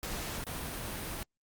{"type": "noise with dropouts", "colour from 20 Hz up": "pink", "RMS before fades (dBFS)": -38, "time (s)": [0.03, 1.23], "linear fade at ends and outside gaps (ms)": 1, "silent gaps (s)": [0.44, 0.467], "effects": ["Opus 48 kbps"]}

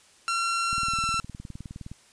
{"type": "tone with pitch glide", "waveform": "sawtooth", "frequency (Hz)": [1364, 1343.7], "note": ["F6", "E6"], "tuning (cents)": [-41, 33], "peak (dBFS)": -21, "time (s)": [0.28, 1.2], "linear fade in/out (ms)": 0, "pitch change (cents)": -26, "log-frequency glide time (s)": [0.82, 0.95]}
{"type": "click train", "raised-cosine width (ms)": 5, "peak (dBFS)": -26, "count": 24, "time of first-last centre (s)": [0.73, 1.916], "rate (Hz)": 19.4}
{"effects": ["white hiss -57 dBFS RMS until 2.12 s", "resampled to 22050 Hz"]}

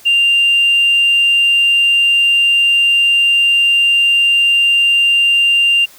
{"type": "tone", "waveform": "sine", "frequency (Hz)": 2790, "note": "F7", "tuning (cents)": -2, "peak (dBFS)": -7, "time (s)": [0.05, 5.86], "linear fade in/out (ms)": 20, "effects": ["tanh soft clip ceiling -5 dBFS", "white hiss -42 dBFS RMS until 5.98 s"]}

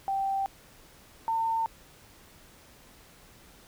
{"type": "tone pair in turn", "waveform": "sine", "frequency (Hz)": [781, 904.2], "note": ["G5", "A5"], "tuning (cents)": [-7, 47], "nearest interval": "minor third", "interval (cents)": 254, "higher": "second", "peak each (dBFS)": [-26, -25], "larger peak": "second", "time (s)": [[0.08, 0.46], [1.28, 1.66]], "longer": "neither", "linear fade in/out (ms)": 0, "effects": ["pink hiss -55 dBFS RMS until 3.67 s"]}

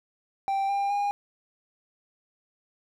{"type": "tone with pitch steps", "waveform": "triangle", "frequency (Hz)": [784, 798.2, 812.6], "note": ["G5", "G5", "G#5"], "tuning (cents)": [0, 31, -38], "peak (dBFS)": -22, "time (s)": [0.48, 1.11], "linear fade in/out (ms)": 0, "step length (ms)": 210, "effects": []}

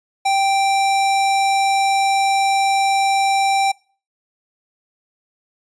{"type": "tone", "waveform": "square", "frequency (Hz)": 784, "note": "G5", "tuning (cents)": 0, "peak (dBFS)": -15, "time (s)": [0.25, 3.72], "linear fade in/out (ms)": 10, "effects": ["noise-tail reverb RT60 0.4 s tail -24 dB re dry", "resampled to 22050 Hz"]}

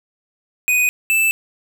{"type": "tone pair in turn", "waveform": "square", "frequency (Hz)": [2489, 2642], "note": ["D#7", "E7"], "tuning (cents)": [0, 3], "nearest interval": "minor second", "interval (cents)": 103, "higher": "second", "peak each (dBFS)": -14, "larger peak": "neither", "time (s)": [[0.68, 0.89], [1.1, 1.31]], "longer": "neither", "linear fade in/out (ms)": 0, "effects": []}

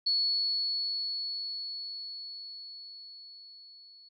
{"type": "tone with level ramp", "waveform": "sine", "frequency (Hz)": 4398, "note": "C#8", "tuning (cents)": -14, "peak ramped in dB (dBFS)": [-24, -52], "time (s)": [0.06, 4.09], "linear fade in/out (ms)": 10, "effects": []}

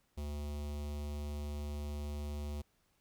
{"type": "tone with notch filter", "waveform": "square", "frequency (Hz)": 73.4, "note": "D2", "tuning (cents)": 0, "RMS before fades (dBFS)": -40, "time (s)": [0.17, 2.62], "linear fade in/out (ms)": 10, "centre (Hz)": 1600, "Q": 1.1, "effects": ["pink hiss -75 dBFS RMS until 3 s"]}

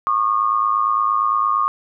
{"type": "tone pair together", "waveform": "sine", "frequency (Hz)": [1100, 1208.7], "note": ["C#6", "D6"], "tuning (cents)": [-14, 49], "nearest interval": "major second", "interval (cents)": 163, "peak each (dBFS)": -18, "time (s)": [0.07, 1.68], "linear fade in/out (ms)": 0, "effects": []}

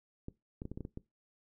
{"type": "clicks", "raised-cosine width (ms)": 3, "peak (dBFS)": -28, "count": 8, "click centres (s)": [0.284, 0.619, 0.654, 0.716, 0.775, 0.807, 0.851, 0.974], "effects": ["noise-tail reverb RT60 0.2 s tail -20 dB re dry"]}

